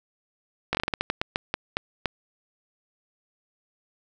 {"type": "slowing click train", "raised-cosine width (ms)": 0.3, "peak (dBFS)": -8, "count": 14, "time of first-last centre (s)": [0.73, 2.058], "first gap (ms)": 18, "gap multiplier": 1.26, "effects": []}